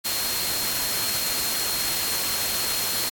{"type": "tone in noise", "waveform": "sine", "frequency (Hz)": 4242, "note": "C8", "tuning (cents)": 23, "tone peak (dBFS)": -30, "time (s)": [0.04, 3.1], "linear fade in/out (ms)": 20, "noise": "white", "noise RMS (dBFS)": -26, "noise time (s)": [0.04, 3.1], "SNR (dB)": -7, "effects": ["AAC 64 kbps"]}